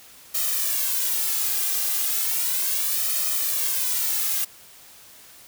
blue noise with flanger, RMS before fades -24 dBFS, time 0.34-4.45 s, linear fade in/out 10 ms, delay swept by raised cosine 1.6 to 2.5 ms, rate 0.35 Hz, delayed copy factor +0.8, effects white hiss -48 dBFS RMS until 5.47 s

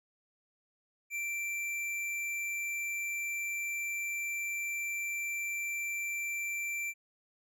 sine tone with tanh clipping, 2349 Hz, D7, in tune, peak -35 dBFS, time 1.1-6.94 s, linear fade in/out 50 ms, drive 15 dB, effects none

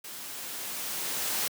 white noise with level ramp, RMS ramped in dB -42 to -29 dBFS, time 0.04-1.48 s, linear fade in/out 5 ms, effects high-pass 150 Hz 12 dB/octave

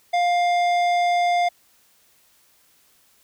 sine tone with tanh clipping, 703 Hz, F5, 11 cents sharp, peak -19 dBFS, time 0.13-1.49 s, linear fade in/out 10 ms, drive 14 dB, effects white hiss -59 dBFS RMS until 3.23 s

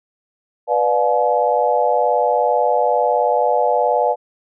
sine chord, B diminished seventh, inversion none, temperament just, 493.9 / 592.7 / 711.2 / 853.4 Hz, B4 / D5 / F5 / Ab5, 0 / +16 / +31 / +47 cents, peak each -19 dBFS, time 0.67-4.16 s, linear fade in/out 50 ms, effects none

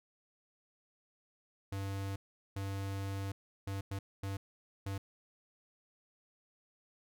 square tone bursts at uneven times, 98 Hz, G2, in tune, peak -37 dBFS, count 6, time 1.72-2.16 / 2.56-3.32 / 3.67-3.81 / 3.91-3.99 / 4.23-4.37 / 4.86-4.98 s, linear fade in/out 5 ms, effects none

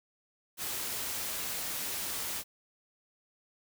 white noise, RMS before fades -36 dBFS, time 0.57-2.44 s, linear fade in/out 50 ms, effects none

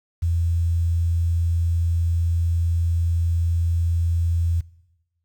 sine tone with quantisation, 84.4 Hz, E2, 41 cents sharp, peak -18 dBFS, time 0.22-4.61 s, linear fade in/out 10 ms, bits 8, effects noise-tail reverb RT60 1.0 s tail -22 dB re dry

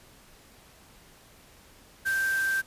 sine tone in noise, 1568 Hz, G6, in tune, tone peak -24 dBFS, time 2.05-2.62 s, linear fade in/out 20 ms, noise white, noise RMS -39 dBFS, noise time 2.05-2.62 s, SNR +12 dB, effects pink hiss -55 dBFS RMS until 2.66 s + resampled to 32000 Hz

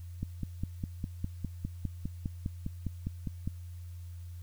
click train, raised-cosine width 5 ms, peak -21 dBFS, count 17, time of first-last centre 0.23-3.475 s, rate 4.93 Hz, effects added 87 Hz sine -41 dBFS peak until 4.42 s + white hiss -64 dBFS RMS until 4.42 s

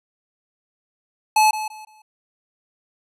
square tone with echo, 861 Hz, A5, 38 cents flat, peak -13 dBFS, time 1.36-1.51 s, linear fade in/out 5 ms, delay 170 ms, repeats 3, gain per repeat -12 dB, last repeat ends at 2.02 s, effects resampled to 32000 Hz

